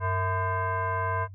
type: tone with frequency modulation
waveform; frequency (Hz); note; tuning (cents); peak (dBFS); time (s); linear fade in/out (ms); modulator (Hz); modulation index
sine; 460.4; A#4; -22; -25; 0-1.28; 50; 557; 1.9
effects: noise-tail reverb RT60 0.1 s tail -20 dB re dry + added 96 Hz sine -41 dBFS peak until 1.34 s